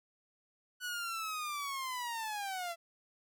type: linear sweep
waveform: sawtooth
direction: down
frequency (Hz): 1487 to 665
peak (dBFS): -33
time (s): 0.8-2.76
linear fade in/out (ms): 50
effects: none